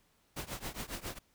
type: noise with tremolo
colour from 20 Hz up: pink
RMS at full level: -38 dBFS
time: 0.36-1.19 s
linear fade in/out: 10 ms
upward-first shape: triangle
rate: 7.3 Hz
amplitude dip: 95%
effects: pink hiss -71 dBFS RMS until 1.34 s